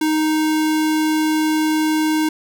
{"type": "tone", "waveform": "square", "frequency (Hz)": 311.1, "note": "D#4", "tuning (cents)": 0, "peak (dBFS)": -16, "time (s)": [0.01, 2.29], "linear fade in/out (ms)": 5, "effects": []}